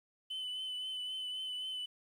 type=tone with vibrato; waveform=sine; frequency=3022 Hz; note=F#7; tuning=36 cents sharp; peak=-35 dBFS; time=0.3-1.86 s; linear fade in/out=10 ms; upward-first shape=triangle; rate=3.8 Hz; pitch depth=30 cents each way; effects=tanh soft clip ceiling -36 dBFS + 11-bit